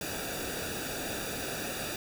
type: noise with comb filter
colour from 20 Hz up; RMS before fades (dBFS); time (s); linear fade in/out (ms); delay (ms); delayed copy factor
pink; -36; 0.01-1.96; 2; 0.95; -0.75
effects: none